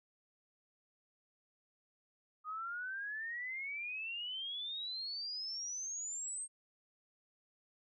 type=exponential sweep; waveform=sine; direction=up; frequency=1231 to 8500 Hz; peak=-39 dBFS; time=2.44-6.48 s; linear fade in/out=50 ms; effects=none